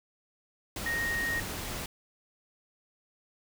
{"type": "tone in noise", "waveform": "sine", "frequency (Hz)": 1864.7, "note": "A#6", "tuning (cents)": 0, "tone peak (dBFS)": -29, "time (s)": [0.86, 1.4], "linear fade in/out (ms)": 2, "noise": "pink", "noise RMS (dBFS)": -37, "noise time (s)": [0.76, 1.86], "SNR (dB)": 5, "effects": []}